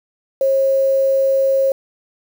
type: tone with quantisation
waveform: sine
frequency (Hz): 540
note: C#5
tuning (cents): -45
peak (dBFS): -12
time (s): 0.41-1.72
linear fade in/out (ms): 2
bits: 6
effects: none